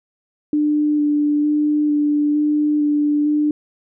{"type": "tone with vibrato", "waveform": "sine", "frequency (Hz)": 296.8, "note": "D4", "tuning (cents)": 18, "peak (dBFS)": -14, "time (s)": [0.53, 3.51], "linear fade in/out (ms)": 2, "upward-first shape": "square", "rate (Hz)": 1.1, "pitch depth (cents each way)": 11, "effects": []}